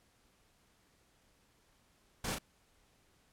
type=noise with echo; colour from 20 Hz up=pink; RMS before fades=-38 dBFS; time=2.24-2.35 s; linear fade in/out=5 ms; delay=36 ms; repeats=1; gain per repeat=-3 dB; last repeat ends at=2.386 s; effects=pink hiss -70 dBFS RMS until 3.32 s + low-pass 12000 Hz 12 dB/octave